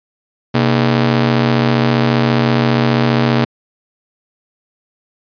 sawtooth ring-modulated tone, 180.9 Hz, F#3, 39 cents flat, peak -4 dBFS, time 0.54-3.45 s, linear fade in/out 10 ms, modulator 53 Hz, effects resampled to 11025 Hz

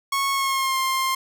sawtooth tone with pitch glide, 1100 to 1057 Hz, C#6 to C6, -14 to +17 cents, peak -17 dBFS, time 0.12-1.15 s, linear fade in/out 5 ms, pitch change -69 cents, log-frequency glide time 0.31-0.77 s, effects none

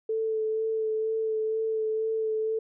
sine tone with vibrato, 440 Hz, A4, in tune, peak -25 dBFS, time 0.09-2.59 s, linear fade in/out 5 ms, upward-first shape sine, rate 2.1 Hz, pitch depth 16 cents each way, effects none

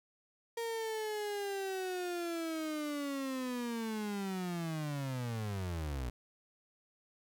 35% pulse linear sweep, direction down, 466.2 to 58.27 Hz, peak -34 dBFS, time 0.57-6.1 s, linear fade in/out 5 ms, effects 12-bit

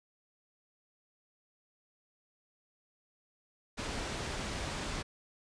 pink low-pass noise, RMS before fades -38 dBFS, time 3.77-5.03 s, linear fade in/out 20 ms, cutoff 7000 Hz, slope 12 dB/octave, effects resampled to 22050 Hz

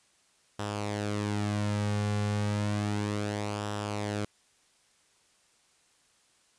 sawtooth tone with flanger, 103.83 Hz, G#2, in tune, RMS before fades -31 dBFS, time 0.59-4.25 s, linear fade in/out 5 ms, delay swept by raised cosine 0.45 to 3.15 ms, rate 0.32 Hz, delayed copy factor -0.55, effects white hiss -66 dBFS RMS until 6.58 s + resampled to 22050 Hz

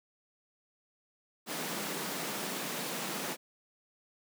pink high-pass noise, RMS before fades -37 dBFS, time 1.46-3.37 s, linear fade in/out 50 ms, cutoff 160 Hz, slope 48 dB/octave, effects none

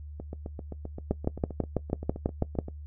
two click trains, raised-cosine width 2 ms, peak -24 / -12 dBFS, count 20 / 10, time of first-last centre 0.2-2.684 / 1.11-2.588 s, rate 7.65 / 6.09 Hz, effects noise-tail reverb RT60 0.1 s tail -19 dB re dry + added 74 Hz sine -39 dBFS peak until 2.86 s

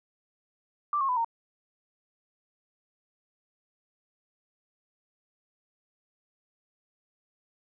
sine tone with pitch steps, 1174.7 / 1083.4 / 999.3 / 921.7 Hz, D6 / C#6 / B5 / A#5, 0 / -40 / +20 / -20 cents, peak -24 dBFS, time 0.93-1.246 s, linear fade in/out 2 ms, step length 79 ms, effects none

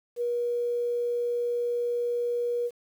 sine tone with quantisation, 480 Hz, B4, 49 cents flat, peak -25 dBFS, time 0.16-2.71 s, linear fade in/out 50 ms, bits 9, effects none

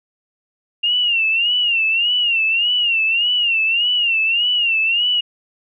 sine tone with vibrato, 2787 Hz, F7, 4 cents flat, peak -14 dBFS, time 0.83-5.21 s, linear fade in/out 10 ms, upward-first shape sine, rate 1.7 Hz, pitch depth 110 cents each way, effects none

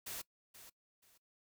white noise with echo, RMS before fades -44 dBFS, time 0.06-0.22 s, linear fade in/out 10 ms, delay 480 ms, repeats 2, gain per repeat -12 dB, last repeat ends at 1.18 s, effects noise-tail reverb RT60 0.1 s tail -21 dB re dry

